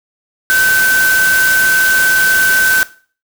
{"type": "tone in noise", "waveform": "sine", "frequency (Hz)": 1532, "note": "G6", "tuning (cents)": -40, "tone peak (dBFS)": -9, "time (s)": [0.5, 2.83], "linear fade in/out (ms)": 0, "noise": "white", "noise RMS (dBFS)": -18, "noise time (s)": [0.5, 2.83], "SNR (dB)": 6, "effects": ["noise-tail reverb RT60 0.4 s tail -17 dB re dry"]}